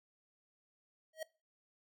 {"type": "tone with exponential growth", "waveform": "square", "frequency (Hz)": 634, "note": "D#5", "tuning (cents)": 32, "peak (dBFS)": -37, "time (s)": [1.13, 1.23], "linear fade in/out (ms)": 5, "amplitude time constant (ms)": 21, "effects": ["noise-tail reverb RT60 0.3 s tail -21 dB re dry"]}